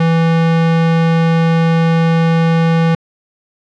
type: tone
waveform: square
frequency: 164.81 Hz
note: E3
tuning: in tune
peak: -10 dBFS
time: 0-2.95 s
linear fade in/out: 5 ms
effects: low-pass 3000 Hz 12 dB/octave